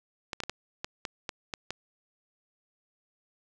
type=clicks; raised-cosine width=0.2 ms; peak=-16 dBFS; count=9; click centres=0.332 / 0.403 / 0.436 / 0.496 / 0.845 / 1.052 / 1.292 / 1.538 / 1.706 s; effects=none